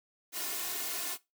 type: noise with comb filter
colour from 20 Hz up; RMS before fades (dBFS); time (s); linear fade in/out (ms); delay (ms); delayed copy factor
white; -36; 0.32-1.18; 50; 2.8; +0.95
effects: noise-tail reverb RT60 0.2 s tail -18 dB re dry + high-pass 200 Hz 12 dB/octave